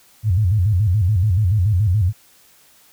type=tone with vibrato; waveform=sine; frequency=97.9 Hz; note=G2; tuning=2 cents flat; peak=-13 dBFS; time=0.23-2.13 s; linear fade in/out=50 ms; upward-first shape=square; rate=7 Hz; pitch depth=170 cents each way; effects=white hiss -52 dBFS RMS until 2.92 s